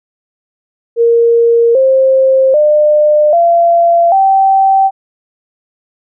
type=tone with pitch steps; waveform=sine; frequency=466.2 / 529.4 / 601.1 / 682.6 / 775 Hz; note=A#4 / C5 / D5 / F5 / G5; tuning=0 / +20 / +40 / -40 / -20 cents; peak=-5 dBFS; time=0.96-4.91 s; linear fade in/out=50 ms; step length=790 ms; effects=none